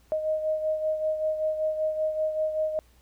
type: beating tone pair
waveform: sine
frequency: 622.3 / 627.5 Hz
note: D#5 / D#5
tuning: 0 / +15 cents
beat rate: 5.2 Hz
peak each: -25 / -33 dBFS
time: 0.12-2.79 s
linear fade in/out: 0 ms
effects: added 60 Hz sine -57 dBFS peak until 3.01 s + pink hiss -63 dBFS RMS until 3.01 s